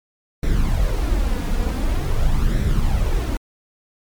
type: noise with flanger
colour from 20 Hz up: brown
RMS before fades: -18 dBFS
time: 0.43-3.37 s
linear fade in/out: 2 ms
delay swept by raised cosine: 0.52 to 4.22 ms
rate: 0.46 Hz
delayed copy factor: +0.55
effects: MP3 96 kbps